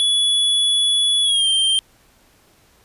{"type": "tone with pitch glide", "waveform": "square", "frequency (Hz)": [3405, 3159], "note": ["G#7", "G7"], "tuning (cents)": [42, 13], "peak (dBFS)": -15, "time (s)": [0, 1.79], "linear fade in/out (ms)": 0, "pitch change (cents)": -129, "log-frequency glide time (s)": [1.23, 1.47], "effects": ["pink hiss -55 dBFS RMS until 2.84 s", "resampled to 32000 Hz"]}